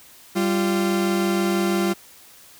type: tone pair together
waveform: 40% pulse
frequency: 195.8 / 345.5 Hz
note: G3 / F4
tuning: -2 / -19 cents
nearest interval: minor seventh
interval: 983 cents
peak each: -21 dBFS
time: 0.35-1.94 s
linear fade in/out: 20 ms
effects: white hiss -48 dBFS RMS until 2.59 s